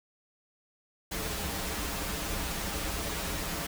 pink noise with comb filter, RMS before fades -34 dBFS, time 1.11-3.67 s, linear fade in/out 10 ms, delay 8.1 ms, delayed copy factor -0.8, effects none

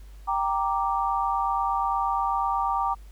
sine chord, G minor, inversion none, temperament equal, 784 / 932.3 / 1174.7 Hz, G5 / Bb5 / D6, 0 / 0 / 0 cents, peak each -27 dBFS, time 0.27-2.95 s, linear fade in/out 20 ms, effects added 50 Hz sine -42 dBFS peak until 3.11 s + pink hiss -59 dBFS RMS until 3.11 s

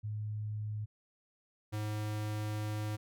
sine / square tone pair in turn, 106.3 / 106.3 Hz, G#2 / G#2, +41 / +41 cents, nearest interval unison, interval 0 cents, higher neither, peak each -35 / -35 dBFS, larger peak neither, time 0.03-0.86 / 1.72-2.97 s, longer second, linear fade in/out 20 ms, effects none

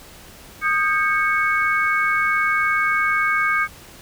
sine tone cluster, 1234 / 1591 / 2210 Hz, D#6 / G6 / C#7, -15 / +25 / -6 cents, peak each -21 dBFS, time 0.61-3.68 s, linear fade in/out 50 ms, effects pink hiss -43 dBFS RMS until 4.01 s

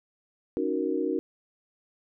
sine chord, D# minor seventh, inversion third, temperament equal, 277.2 / 311.1 / 370 / 466.2 Hz, C#4 / D#4 / F#4 / A#4, 0 / 0 / 0 / 0 cents, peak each -32 / -30 / -30 / -31 dBFS, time 0.57-1.19 s, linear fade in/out 0 ms, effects none

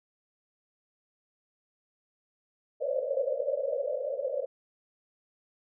pink band-pass noise, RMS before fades -31 dBFS, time 2.8-4.46 s, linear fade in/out 10 ms, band 510 to 590 Hz, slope 96 dB/octave, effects none

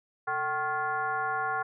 sine tone with frequency modulation, 1085 Hz, C#6, 37 cents flat, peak -27 dBFS, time 0.27-1.63 s, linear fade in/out 10 ms, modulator 320 Hz, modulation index 1.5, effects none

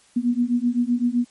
sine beating tone pair, 238.2 / 246 Hz, A#3 / B3, +38 / -7 cents, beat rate 7.8 Hz, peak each -21 / -21 dBFS, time 0.16-1.25 s, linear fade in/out 10 ms, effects white hiss -56 dBFS RMS until 1.3 s + MP3 48 kbps

